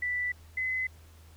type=tone pair in turn; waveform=sine; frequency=1975.5 / 2032 Hz; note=B6 / B6; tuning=0 / +49 cents; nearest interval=unison; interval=49 cents; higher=second; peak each=-28 dBFS; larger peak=neither; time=0.02-0.32 / 0.57-0.87 s; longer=neither; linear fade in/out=5 ms; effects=added 80 Hz sine -51 dBFS peak until 1.36 s + pink hiss -60 dBFS RMS until 1.36 s